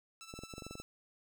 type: tone with tremolo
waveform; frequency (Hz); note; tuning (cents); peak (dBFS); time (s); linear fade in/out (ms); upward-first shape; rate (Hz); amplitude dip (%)
10% pulse; 1323; E6; +6; -39; 0.21-0.82; 0; sine; 14; 65
type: clicks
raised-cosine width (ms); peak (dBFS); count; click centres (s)
2; -32; 10; 0.339 / 0.39 / 0.436 / 0.538 / 0.581 / 0.622 / 0.666 / 0.71 / 0.754 / 0.8
effects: none